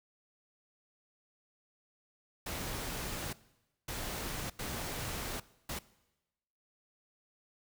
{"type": "noise bursts at uneven times", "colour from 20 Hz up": "pink", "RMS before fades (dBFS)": -39, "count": 4, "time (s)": [[2.46, 3.33], [3.88, 4.5], [4.59, 5.4], [5.69, 5.79]], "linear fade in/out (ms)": 5, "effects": ["noise-tail reverb RT60 1.0 s tail -20 dB re dry"]}